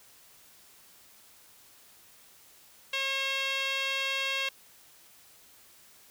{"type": "tone with band-pass filter", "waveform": "sawtooth", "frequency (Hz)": 541, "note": "C#5", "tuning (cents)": -42, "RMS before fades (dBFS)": -31, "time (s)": [2.93, 4.49], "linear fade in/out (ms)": 5, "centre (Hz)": 2900, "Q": 2.7, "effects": ["white hiss -57 dBFS RMS until 6.1 s"]}